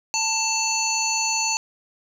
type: harmonic tone with a mistuned harmonic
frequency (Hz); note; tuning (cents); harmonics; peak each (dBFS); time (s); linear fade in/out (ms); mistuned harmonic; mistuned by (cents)
887; A5; +14; 1 / 3 / 5 / 7 / 8; -27 / -27 / -27 / -27 / -27; 0.14-1.57; 0; 8; -33
effects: 8-bit